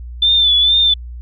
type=tone with vibrato; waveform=sine; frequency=3520 Hz; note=A7; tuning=in tune; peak=-9 dBFS; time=0.22-0.94 s; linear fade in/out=5 ms; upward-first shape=sine; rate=2.2 Hz; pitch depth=55 cents each way; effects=added 60 Hz sine -27 dBFS peak until 1.21 s